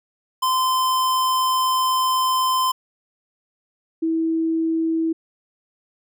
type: tone pair in turn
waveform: square / sine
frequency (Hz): 1032 / 325.1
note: C6 / E4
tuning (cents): -24 / -24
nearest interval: octave + minor sixth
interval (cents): 2000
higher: first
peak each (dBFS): -18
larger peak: neither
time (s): 0.42-2.72 / 4.02-5.13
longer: first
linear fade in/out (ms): 10
effects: none